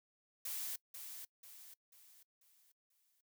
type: noise with echo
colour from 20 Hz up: blue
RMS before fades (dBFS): -42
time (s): 0.45-0.76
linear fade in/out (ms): 5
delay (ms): 490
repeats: 5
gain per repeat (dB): -7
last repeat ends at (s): 3.21
effects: noise-tail reverb RT60 0.1 s tail -22 dB re dry